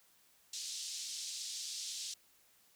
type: band-pass noise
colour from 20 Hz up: pink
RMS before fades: -43 dBFS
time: 0.53-2.14 s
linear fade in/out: 5 ms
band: 3900 to 7800 Hz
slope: 24 dB/octave
effects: white hiss -68 dBFS RMS until 2.75 s